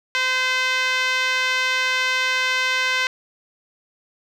5% pulse tone with band-pass filter, 514 Hz, C5, 31 cents flat, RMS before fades -21 dBFS, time 0.15-3.07 s, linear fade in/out 0 ms, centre 1800 Hz, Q 1.3, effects none

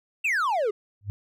triangle exponential sweep, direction down, 2777 to 392 Hz, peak -20 dBFS, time 0.24-0.71 s, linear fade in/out 10 ms
sine tone with exponential growth, 101.4 Hz, G#2, 41 cents flat, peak -24 dBFS, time 1.01-1.1 s, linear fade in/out 0 ms, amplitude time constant 19 ms
effects none

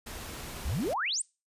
pink noise, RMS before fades -41 dBFS, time 0.06-0.94 s, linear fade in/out 10 ms
sine exponential sweep, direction up, 54.5 to 9397 Hz, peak -28 dBFS, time 0.65-1.22 s, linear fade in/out 5 ms
effects noise-tail reverb RT60 0.3 s tail -26 dB re dry + resampled to 32000 Hz

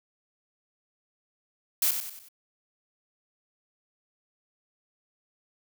blue noise with echo, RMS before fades -24 dBFS, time 1.82-1.91 s, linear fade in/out 2 ms, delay 94 ms, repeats 4, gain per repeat -7 dB, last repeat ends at 2.286 s, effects none

